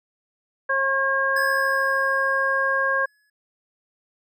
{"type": "harmonic tone", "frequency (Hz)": 540, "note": "C#5", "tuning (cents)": -45, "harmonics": [1, 2, 3], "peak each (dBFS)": [-26, -25, -21], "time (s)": [0.69, 3.06], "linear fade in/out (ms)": 10}
{"type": "tone with exponential decay", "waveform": "square", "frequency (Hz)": 1693, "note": "G#6", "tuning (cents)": 33, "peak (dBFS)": -25, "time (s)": [1.36, 3.3], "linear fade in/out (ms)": 5, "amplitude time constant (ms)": 420}
{"effects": []}